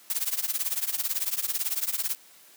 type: noise with tremolo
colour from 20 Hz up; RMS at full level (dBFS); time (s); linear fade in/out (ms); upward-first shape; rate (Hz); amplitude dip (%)
blue; -25; 0.1-2.15; 0; triangle; 18; 95
effects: white hiss -54 dBFS RMS until 2.56 s + high-pass 200 Hz 12 dB/octave